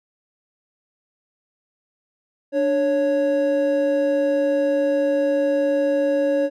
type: tone pair together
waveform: triangle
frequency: 293.7 / 554.4 Hz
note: D4 / C#5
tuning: 0 / 0 cents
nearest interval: major seventh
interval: 1100 cents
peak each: -21 / -16 dBFS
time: 2.52-6.5 s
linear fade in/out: 50 ms
effects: none